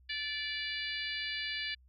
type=harmonic tone; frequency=582 Hz; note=D5; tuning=16 cents flat; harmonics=3 / 4 / 5 / 6 / 7 / 8; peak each=-40 / -41 / -42 / -43 / -43 / -44 dBFS; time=0.09-1.75 s; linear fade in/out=10 ms; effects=added 63 Hz sine -59 dBFS peak until 1.88 s